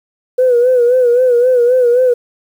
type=tone with vibrato; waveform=sine; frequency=493.9 Hz; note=B4; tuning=in tune; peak=-6 dBFS; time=0.38-2.14 s; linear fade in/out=10 ms; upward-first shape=sine; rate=3.8 Hz; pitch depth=71 cents each way; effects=tanh soft clip ceiling -3 dBFS + 7-bit